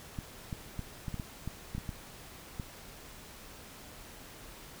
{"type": "clicks", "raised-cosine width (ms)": 5, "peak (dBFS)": -24, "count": 11, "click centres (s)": [0.188, 0.528, 0.793, 1.082, 1.143, 1.198, 1.476, 1.75, 1.781, 1.892, 2.598], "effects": ["pink hiss -50 dBFS RMS until 4.8 s"]}